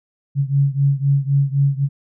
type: beating tone pair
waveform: sine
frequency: 138.1 / 142 Hz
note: C#3 / C#3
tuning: -6 / +42 cents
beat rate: 3.9 Hz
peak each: -16 / -18 dBFS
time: 0.35-1.89 s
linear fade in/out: 50 ms
effects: none